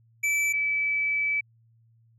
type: tone pair in turn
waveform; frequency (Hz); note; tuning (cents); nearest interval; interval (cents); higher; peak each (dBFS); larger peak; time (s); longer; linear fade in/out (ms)
square / sine; 2315 / 2302; D7 / D7; -25 / -35; unison; 10; first; -23; neither; 0.23-0.53 / 0.53-1.41; second; 10
effects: added 114 Hz sine -58 dBFS peak until 2.18 s + low-pass 11000 Hz 12 dB/octave